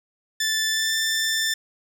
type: tone with pitch glide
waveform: 15% pulse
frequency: 1759 to 1777.4 Hz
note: A6 to A6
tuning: -1 to +17 cents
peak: -15 dBFS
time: 0.4-1.54 s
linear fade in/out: 5 ms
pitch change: +18 cents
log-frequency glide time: 0.71-0.94 s
effects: none